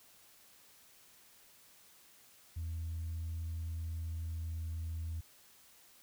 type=tone with pitch glide; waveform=sine; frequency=82.4 to 81.88 Hz; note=E2 to E2; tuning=0 to -11 cents; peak=-35 dBFS; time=2.56-5.21 s; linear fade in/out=10 ms; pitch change=-11 cents; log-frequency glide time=3.47-4.77 s; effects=tanh soft clip ceiling -34 dBFS + white hiss -62 dBFS RMS until 6.02 s